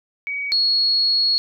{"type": "tone pair in turn", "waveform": "sine", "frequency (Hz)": [2262, 4331], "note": ["C#7", "C#8"], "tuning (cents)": [34, -41], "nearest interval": "major seventh", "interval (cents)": 1125, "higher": "second", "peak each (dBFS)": [-23, -15], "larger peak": "second", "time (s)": [[0.27, 0.52], [0.52, 1.38]], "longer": "second", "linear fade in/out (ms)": 0, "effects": []}